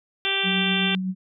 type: harmonic tone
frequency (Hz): 391.1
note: G4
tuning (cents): -4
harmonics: 1 / 2 / 3 / 4 / 5 / 6 / 7 / 8 / 9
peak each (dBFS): -32 / -35 / -37 / -31 / -34 / -30 / -27 / -28 / -27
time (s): 0.25-0.95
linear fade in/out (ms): 0
type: tone with tremolo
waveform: sine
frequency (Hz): 186.8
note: F#3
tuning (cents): +17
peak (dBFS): -22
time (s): 0.43-1.15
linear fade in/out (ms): 50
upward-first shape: triangle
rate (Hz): 7.9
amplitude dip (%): 35
effects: none